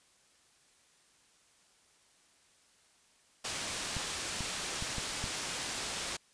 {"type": "low-pass noise", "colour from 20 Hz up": "white", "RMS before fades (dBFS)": -38, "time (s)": [3.44, 6.17], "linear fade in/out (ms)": 10, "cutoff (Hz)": 7400, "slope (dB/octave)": 12}
{"type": "clicks", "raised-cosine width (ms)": 5, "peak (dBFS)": -26, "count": 5, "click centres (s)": [3.967, 4.407, 4.824, 4.983, 5.241]}
{"effects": ["white hiss -66 dBFS RMS until 6.33 s", "resampled to 22050 Hz"]}